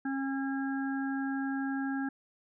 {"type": "harmonic tone", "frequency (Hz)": 271.2, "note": "C#4", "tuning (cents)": -38, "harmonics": [1, 3, 5, 6], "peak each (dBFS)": [-31, -41, -47, -40], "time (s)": [0.05, 2.09], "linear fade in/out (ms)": 5, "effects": []}